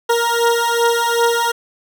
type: beating tone pair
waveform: 20% pulse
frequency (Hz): 467.1 / 469.7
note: A#4 / A#4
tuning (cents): +3 / +13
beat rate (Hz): 2.6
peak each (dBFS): -12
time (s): 0.09-1.52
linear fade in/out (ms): 10
effects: none